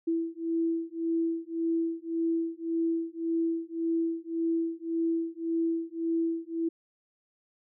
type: beating tone pair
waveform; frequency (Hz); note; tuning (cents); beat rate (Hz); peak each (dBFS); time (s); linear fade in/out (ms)
sine; 329.7 / 331.5; E4 / E4; 0 / +10; 1.8; -30; 0.07-6.69; 10
effects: none